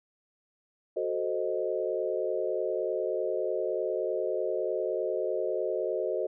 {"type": "chord", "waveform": "sine", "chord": "F# diminished seventh", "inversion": "none", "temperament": "equal", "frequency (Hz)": [370, 440, 523.3, 622.3], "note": ["F#4", "A4", "C5", "Eb5"], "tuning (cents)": [0, 0, 0, 0], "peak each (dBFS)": -33, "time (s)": [0.96, 6.27], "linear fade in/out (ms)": 10, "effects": []}